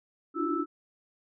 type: tone cluster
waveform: sine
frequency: 290.5 / 301.3 / 336.1 / 367.1 / 1316 Hz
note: D4 / D4 / E4 / F#4 / E6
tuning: -19 / +44 / +34 / -14 / -3 cents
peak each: -33 / -37 / -31 / -36 / -32 dBFS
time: 0.34-0.66 s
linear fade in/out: 50 ms
effects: none